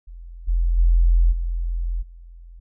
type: tone with level steps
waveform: sine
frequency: 42.57 Hz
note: F1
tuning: 44 cents flat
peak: -35 / -16 / -12 / -21 / -39 dBFS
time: 0.07-2.6 s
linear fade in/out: 10 ms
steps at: 0.47 / 0.77 / 1.31 / 2.01 s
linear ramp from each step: 20 ms
effects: none